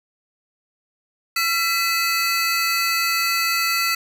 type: tone cluster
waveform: square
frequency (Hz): 1351 / 1998 / 2578 / 4509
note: E6 / B6 / E7 / C#8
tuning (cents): +42 / +20 / -39 / +29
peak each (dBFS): -25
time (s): 1.36-3.95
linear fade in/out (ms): 5
effects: none